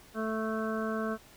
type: harmonic tone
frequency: 220 Hz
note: A3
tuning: in tune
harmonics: 1 / 2 / 3 / 5 / 6 / 7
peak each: -33 / -36 / -38 / -40 / -41 / -41 dBFS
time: 0.14-1.18 s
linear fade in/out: 50 ms
effects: pink hiss -56 dBFS RMS until 1.36 s